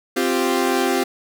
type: chord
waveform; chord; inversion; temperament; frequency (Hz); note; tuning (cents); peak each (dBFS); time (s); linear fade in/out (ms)
sawtooth; C suspended fourth; none; equal; 261.6 / 349.2 / 392; C4 / F4 / G4; 0 / 0 / 0; -18; 0.16-1.04; 10
effects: none